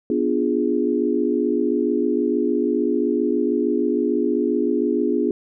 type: chord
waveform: sine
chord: B diminished seventh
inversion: none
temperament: equal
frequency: 246.9 / 293.7 / 349.2 / 415.3 Hz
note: B3 / D4 / F4 / Ab4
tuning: 0 / 0 / 0 / 0 cents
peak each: -23 dBFS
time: 0.1-5.31 s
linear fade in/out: 2 ms
effects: none